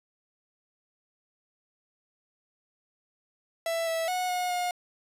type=tone with pitch steps; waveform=45% pulse; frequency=663 / 655 / 731 / 723 / 716 Hz; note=E5 / E5 / F#5 / F#5 / F5; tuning=+10 / -11 / -21 / -40 / +43 cents; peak=-27 dBFS; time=3.66-4.71 s; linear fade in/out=2 ms; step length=210 ms; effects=resampled to 32000 Hz